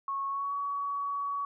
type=tone with pitch glide; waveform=sine; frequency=1100 to 1129 Hz; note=C#6 to C#6; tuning=-14 to +31 cents; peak=-30 dBFS; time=0.08-1.45 s; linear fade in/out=2 ms; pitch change=+45 cents; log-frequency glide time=0.28-0.52 s; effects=none